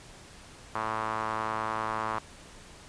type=tone with band-pass filter; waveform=sawtooth; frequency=110 Hz; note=A2; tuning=in tune; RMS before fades=-32 dBFS; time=0.75-2.19 s; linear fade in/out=5 ms; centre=1100 Hz; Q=3.1; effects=pink hiss -50 dBFS RMS until 2.88 s + resampled to 22050 Hz